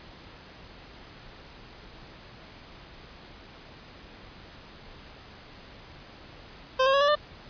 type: tone with pitch steps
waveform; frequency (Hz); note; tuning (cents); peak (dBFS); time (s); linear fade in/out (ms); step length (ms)
25% pulse; 521 / 538.8 / 557.1 / 576.1 / 595.7; C5 / C#5 / C#5 / D5 / D5; -7 / -49 / +9 / -33 / +24; -16; 6.79-7.155; 10; 73
effects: pink hiss -48 dBFS RMS until 7.49 s + resampled to 11025 Hz